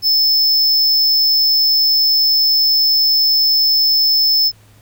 square tone, 5250 Hz, E8, 8 cents flat, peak -11 dBFS, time 0.02-4.52 s, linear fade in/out 50 ms, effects added 106 Hz sine -46 dBFS peak until 4.81 s + pink hiss -51 dBFS RMS until 4.81 s

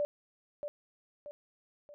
sine tone with echo, 585 Hz, D5, 7 cents flat, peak -28 dBFS, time 0-0.05 s, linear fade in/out 0 ms, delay 630 ms, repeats 3, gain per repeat -7 dB, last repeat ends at 1.94 s, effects none

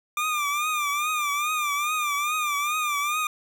25% pulse tone with vibrato, 1195 Hz, D6, 30 cents sharp, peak -20 dBFS, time 0.17-3.27 s, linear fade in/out 2 ms, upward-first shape triangle, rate 2.4 Hz, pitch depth 91 cents each way, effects none

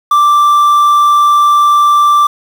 triangle tone with quantisation, 1174.7 Hz, D6, in tune, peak -3 dBFS, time 0.11-2.27 s, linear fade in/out 5 ms, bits 5, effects none

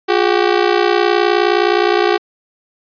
sawtooth ring-modulated tone, 383.6 Hz, G4, 37 cents flat, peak -4 dBFS, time 0.08-2.18 s, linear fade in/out 20 ms, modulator 29.7 Hz, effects resampled to 11025 Hz

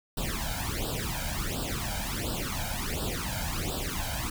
pink noise with flanger, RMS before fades -32 dBFS, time 0.17-4.3 s, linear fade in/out 5 ms, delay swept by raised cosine 0.23 to 1.33 ms, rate 1.4 Hz, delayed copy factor +0.95, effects none

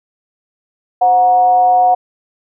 sine tone with frequency modulation, 730 Hz, F#5, 24 cents flat, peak -7 dBFS, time 1.01-1.95 s, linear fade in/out 10 ms, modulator 211 Hz, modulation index 0.36, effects none

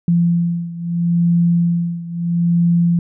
sine beating tone pair, 171 / 171.76 Hz, F3 / F3, -36 / -29 cents, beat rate 0.76 Hz, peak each -15 / -18 dBFS, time 0.08-2.99 s, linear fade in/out 2 ms, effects none

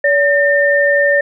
sine tone pair together, 570.5 / 1808 Hz, C#5 / A6, +50 / +47 cents, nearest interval octave + minor sixth, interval 1997 cents, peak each -12 dBFS, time 0.04-1.21 s, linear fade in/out 5 ms, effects none

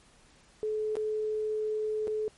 sine tone with dropouts, 430 Hz, A4, 40 cents flat, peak -28 dBFS, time 0.63-2.28 s, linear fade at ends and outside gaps 0 ms, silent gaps 0.955-0.968 / 2.072-2.079 s, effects pink hiss -60 dBFS RMS until 2.37 s + MP3 48 kbps

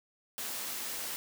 white high-pass noise, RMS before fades -38 dBFS, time 0.38-1.16 s, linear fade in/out 0 ms, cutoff 170 Hz, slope 12 dB/octave, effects none

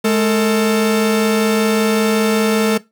45% pulse tone pair together, 212.4 / 450 Hz, G#3 / A4, +39 / +39 cents, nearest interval octave + minor second, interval 1300 cents, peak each -15 dBFS, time 0.04-2.78 s, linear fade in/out 10 ms, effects noise-tail reverb RT60 0.2 s tail -18 dB re dry

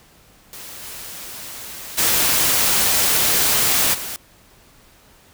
white noise with level steps, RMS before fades -36 / -34 / -17 / -29 dBFS, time 0.53-4.16 s, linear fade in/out 0 ms, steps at 0.82 / 1.97 / 3.93 s, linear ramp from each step 20 ms, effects pink hiss -51 dBFS RMS until 5.33 s

